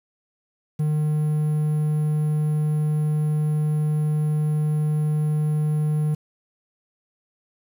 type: tone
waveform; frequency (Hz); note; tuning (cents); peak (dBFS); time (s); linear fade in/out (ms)
triangle; 152; D#3; -40; -17; 0.79-6.15; 10
effects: 8-bit